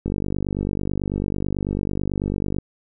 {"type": "click train", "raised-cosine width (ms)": 3, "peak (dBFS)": -11, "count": 125, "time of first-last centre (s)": [0.06, 2.585], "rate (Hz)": 49.1, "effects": []}